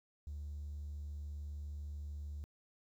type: tone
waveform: triangle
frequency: 73.42 Hz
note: D2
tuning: in tune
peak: -38 dBFS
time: 0.27-2.44 s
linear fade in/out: 0 ms
effects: tanh soft clip ceiling -38 dBFS + 12-bit